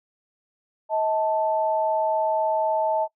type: tone pair together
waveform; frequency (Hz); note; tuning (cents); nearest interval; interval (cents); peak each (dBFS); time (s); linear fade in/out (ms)
sine; 636.1 / 880; D#5 / A5; +38 / 0; tritone; 562; -23; 0.89-3.08; 50
effects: noise-tail reverb RT60 0.1 s tail -20 dB re dry